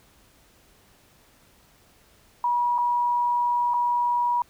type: tone with dropouts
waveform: sine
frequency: 965 Hz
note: B5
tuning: 40 cents flat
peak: -20 dBFS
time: 2.44-4.42 s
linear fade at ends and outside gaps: 2 ms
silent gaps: 2.781-2.785 / 3.737-3.741 s
effects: pink hiss -58 dBFS RMS until 4.49 s